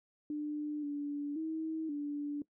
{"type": "tone with pitch steps", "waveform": "sine", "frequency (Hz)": [298.2, 289.2, 318.9, 290.8], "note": ["D4", "D4", "D#4", "D4"], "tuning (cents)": [27, -27, 43, -17], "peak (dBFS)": -34, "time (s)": [0.3, 2.42], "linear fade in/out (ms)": 2, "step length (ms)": 530, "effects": ["noise-tail reverb RT60 0.1 s tail -20 dB re dry"]}